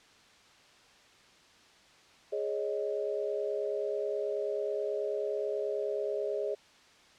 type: chord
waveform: sine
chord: Ab suspended fourth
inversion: none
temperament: just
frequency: 415.3 / 553.7 / 623 Hz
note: Ab4 / Db5 / Eb5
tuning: 0 / -2 / +2 cents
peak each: -33 / -36 / -36 dBFS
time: 2.32-6.55 s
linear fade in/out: 10 ms
effects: white hiss -59 dBFS RMS until 7.18 s + low-pass 5000 Hz 12 dB/octave